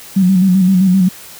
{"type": "tone with vibrato", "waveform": "sine", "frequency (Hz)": 187, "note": "F#3", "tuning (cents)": 19, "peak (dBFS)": -7, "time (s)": [0.16, 1.09], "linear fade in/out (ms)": 10, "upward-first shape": "square", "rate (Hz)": 7.7, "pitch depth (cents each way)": 54, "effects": ["white hiss -35 dBFS RMS until 1.39 s"]}